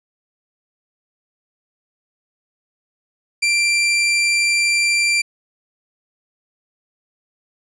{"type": "tone", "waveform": "sawtooth", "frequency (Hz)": 2361, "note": "D7", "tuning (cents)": 9, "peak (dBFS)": -11, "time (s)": [3.42, 5.22], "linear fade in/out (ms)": 10, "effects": ["resampled to 22050 Hz"]}